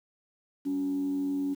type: tone with frequency modulation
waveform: sine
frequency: 281.4 Hz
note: C#4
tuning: 26 cents sharp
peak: -26 dBFS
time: 0.65-1.55 s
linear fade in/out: 20 ms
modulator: 88.3 Hz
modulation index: 0.29
effects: tanh soft clip ceiling -23 dBFS + 9-bit